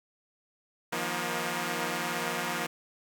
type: tone cluster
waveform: 5% pulse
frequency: 158.2 / 176.6 / 238.4 / 315.3 Hz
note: D#3 / F3 / A#3 / D#4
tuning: +29 / +20 / +39 / +23 cents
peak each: -27 / -23 / -22 / -30 dBFS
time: 0.92-2.67 s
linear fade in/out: 10 ms
effects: none